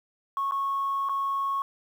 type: tone with dropouts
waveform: sine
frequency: 1100 Hz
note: C#6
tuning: 14 cents flat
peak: -24 dBFS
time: 0.37-1.62 s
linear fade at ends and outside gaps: 1 ms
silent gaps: 0.511-0.52 / 1.088-1.094 s
effects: tanh soft clip ceiling -21 dBFS + 9-bit